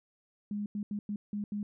sine tone bursts at uneven times, 206.4 Hz, G#3, 10 cents flat, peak -32 dBFS, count 6, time 0.51-0.66 / 0.75-0.83 / 0.91-0.99 / 1.09-1.16 / 1.33-1.44 / 1.52-1.63 s, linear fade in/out 2 ms, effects none

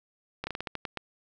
slowing click train, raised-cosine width 0.3 ms, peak -17 dBFS, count 9, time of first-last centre 0.44-0.973 s, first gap 30 ms, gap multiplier 1.22, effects none

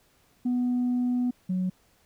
sine tone pair in turn, 246.9 / 184.27 Hz, B3 / F#3, 0 / -7 cents, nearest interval perfect fourth, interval 507 cents, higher first, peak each -21 / -23 dBFS, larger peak first, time 0.45-1.31 / 1.49-1.7 s, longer first, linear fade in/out 10 ms, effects tanh soft clip ceiling -21 dBFS + pink hiss -64 dBFS RMS until 2.05 s

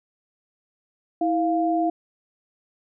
sine tone pair together, 325.3 / 698.5 Hz, E4 / F5, -23 / 0 cents, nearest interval octave + minor second, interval 1323 cents, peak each -22 dBFS, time 1.21-1.9 s, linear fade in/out 5 ms, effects none

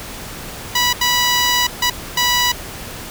10% pulse tone bursts at uneven times, 980 Hz, B5, 14 cents flat, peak -5 dBFS, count 4, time 0.75-0.93 / 1.01-1.67 / 1.82-1.9 / 2.17-2.52 s, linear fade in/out 5 ms, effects pink hiss -31 dBFS RMS until 3.1 s

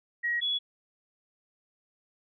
sine tone pair in turn, 1900 / 3385 Hz, A#6 / G#7, +33 / +32 cents, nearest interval minor seventh, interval 999 cents, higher second, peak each -26 dBFS, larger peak neither, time 0.23-0.41 / 0.41-0.59 s, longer neither, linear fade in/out 20 ms, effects none

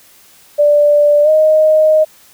sine tone with pitch glide, 587.3 to 621.9 Hz, D5 to D#5, 0 to -1 cents, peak -6 dBFS, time 0.58-2.05 s, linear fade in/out 20 ms, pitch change +99 cents, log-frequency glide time 1.23-1.29 s, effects white hiss -45 dBFS RMS until 2.33 s

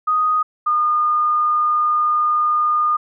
sine tone pair in turn, 1244.5 / 1218.9 Hz, D#6 / D#6, 0 / -36 cents, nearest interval unison, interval 36 cents, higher first, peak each -14 dBFS, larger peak neither, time 0.07-0.43 / 0.66-2.97 s, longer second, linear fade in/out 10 ms, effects none

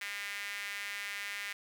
sawtooth tone with high-pass filter, 202.4 Hz, G#3, 44 cents flat, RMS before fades -40 dBFS, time 0.01-1.53 s, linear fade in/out 5 ms, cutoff 2000 Hz, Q 3.3, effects none

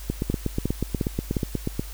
two click trains, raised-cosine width 3 ms, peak -10 / -11 dBFS, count 4 / 15, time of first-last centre 0.3-1.368 / 0.1-1.795 s, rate 2.81 / 8.26 Hz, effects added 50 Hz sine -35 dBFS peak until 1.93 s + white hiss -44 dBFS RMS until 1.93 s

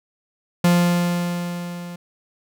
45% pulse tone with level ramp, 174.61 Hz, F3, in tune, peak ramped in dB -12 to -32 dBFS, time 0.64-1.96 s, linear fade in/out 5 ms, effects none

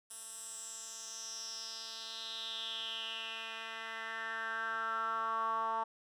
10% pulse tone with band-pass filter sweep, 224.5 Hz, A3, 35 cents sharp, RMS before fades -40 dBFS, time 0.1-5.84 s, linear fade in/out 10 ms, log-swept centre 9500 to 970 Hz, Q 5.4, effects none

